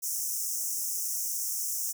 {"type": "high-pass noise", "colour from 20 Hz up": "pink", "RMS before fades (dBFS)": -32, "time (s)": [0.02, 1.93], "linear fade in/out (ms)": 20, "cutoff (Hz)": 5500, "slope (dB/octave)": 96, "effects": []}